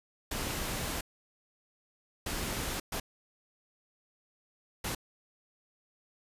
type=noise bursts at uneven times; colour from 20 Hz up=pink; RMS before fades=-35 dBFS; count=4; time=0.31-1.01 / 2.26-2.8 / 2.92-3 / 4.84-4.95 s; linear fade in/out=5 ms; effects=resampled to 32000 Hz